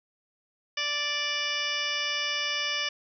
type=harmonic tone; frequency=586 Hz; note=D5; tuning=4 cents flat; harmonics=1 / 2 / 3 / 4 / 5 / 6 / 8 / 9 / 10; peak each=-42 / -39 / -35 / -33 / -32 / -37 / -39 / -36 / -43 dBFS; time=0.77-2.89 s; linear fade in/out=5 ms; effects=none